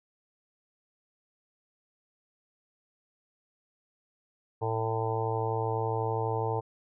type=harmonic tone; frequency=112.1 Hz; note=A2; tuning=33 cents sharp; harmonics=1 / 3 / 4 / 5 / 6 / 7 / 8 / 9; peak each=-32 / -41 / -32 / -41 / -41 / -36 / -35 / -42 dBFS; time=4.61-6.61 s; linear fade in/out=20 ms; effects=none